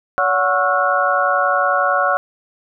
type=tone cluster; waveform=sine; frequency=568 / 734 / 1104 / 1332 / 1443 Hz; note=C#5 / F#5 / C#6 / E6 / F#6; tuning=+42 / -14 / -7 / +18 / -44 cents; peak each=-20 dBFS; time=0.18-2.17 s; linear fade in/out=0 ms; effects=none